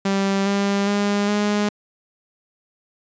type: tone with pitch steps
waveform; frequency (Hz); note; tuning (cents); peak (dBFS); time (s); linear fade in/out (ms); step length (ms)
sawtooth; 196 / 199.66 / 203.4 / 207.2; G3 / G3 / G#3 / G#3; 0 / +32 / -36 / -4; -14; 0.05-1.69; 5; 410
effects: resampled to 16000 Hz